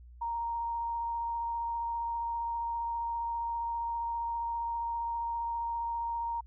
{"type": "tone with vibrato", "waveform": "sine", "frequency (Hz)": 932.3, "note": "A#5", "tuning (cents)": 0, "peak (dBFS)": -31, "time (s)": [0.21, 6.41], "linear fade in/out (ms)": 10, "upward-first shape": "triangle", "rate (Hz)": 15, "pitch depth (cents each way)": 11, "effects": ["added 60 Hz sine -49 dBFS peak until 6.46 s"]}